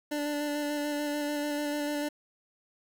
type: tone with vibrato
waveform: 25% pulse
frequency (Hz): 293.7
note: D4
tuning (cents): 0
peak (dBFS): -26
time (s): 0.11-2.09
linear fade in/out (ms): 10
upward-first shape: square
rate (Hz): 6.8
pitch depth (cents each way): 14
effects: 9-bit